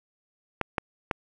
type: clicks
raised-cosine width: 0.5 ms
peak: -10 dBFS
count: 3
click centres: 0.613 / 0.782 / 1.112 s
effects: none